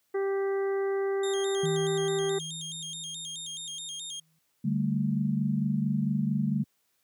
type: harmonic tone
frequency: 392 Hz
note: G4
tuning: in tune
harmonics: 1 / 2 / 3 / 4 / 5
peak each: -26 / -40 / -43 / -45 / -44 dBFS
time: 0.14-2.39 s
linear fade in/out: 10 ms
type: tone with vibrato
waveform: 25% pulse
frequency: 3444 Hz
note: A7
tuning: 38 cents flat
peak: -32 dBFS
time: 1.23-4.2 s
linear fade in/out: 5 ms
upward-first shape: square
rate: 4.7 Hz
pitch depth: 110 cents each way
type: tone with exponential decay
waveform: sine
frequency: 159.7 Hz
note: D#3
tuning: 45 cents sharp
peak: -28 dBFS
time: 1.63-4.39 s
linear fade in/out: 5 ms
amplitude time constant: 600 ms
type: chord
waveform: sine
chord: D suspended fourth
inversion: none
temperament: just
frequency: 146.83 / 195.78 / 220.2 Hz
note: D3 / G3 / A3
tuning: 0 / -2 / +2 cents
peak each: -29 dBFS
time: 4.64-6.64 s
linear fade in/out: 10 ms
effects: white hiss -73 dBFS RMS until 7.03 s + high-pass 80 Hz 12 dB/octave